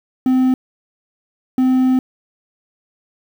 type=tone bursts at uneven times; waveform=triangle; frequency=257.7 Hz; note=C4; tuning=26 cents flat; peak=-9 dBFS; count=2; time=0.26-0.54 / 1.58-1.99 s; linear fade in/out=2 ms; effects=7-bit